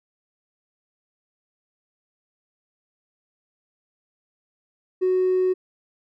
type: tone with hard clipping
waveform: sine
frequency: 370 Hz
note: F#4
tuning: in tune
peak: -18 dBFS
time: 5.01-5.54 s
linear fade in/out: 20 ms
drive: 1 dB
effects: none